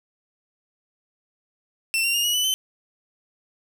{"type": "tone with pitch steps", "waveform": "sawtooth", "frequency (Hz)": [2689, 2760, 2832, 2907, 2984, 3062], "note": ["E7", "F7", "F7", "F#7", "F#7", "G7"], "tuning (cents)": [34, -21, 23, -31, 14, -41], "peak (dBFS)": -17, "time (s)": [1.94, 2.54], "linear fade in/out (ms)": 0, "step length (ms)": 100, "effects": []}